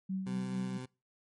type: tone with tremolo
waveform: sine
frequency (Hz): 189.8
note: F#3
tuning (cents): +44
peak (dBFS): -31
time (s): 0.09-0.78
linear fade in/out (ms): 10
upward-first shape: triangle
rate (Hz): 4.5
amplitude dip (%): 55
type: tone with vibrato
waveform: 20% pulse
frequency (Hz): 127.8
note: C3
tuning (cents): -40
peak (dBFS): -36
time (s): 0.26-0.86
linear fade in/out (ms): 10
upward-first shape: sine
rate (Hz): 16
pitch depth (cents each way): 13
effects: noise-tail reverb RT60 0.3 s tail -24 dB re dry + MP3 48 kbps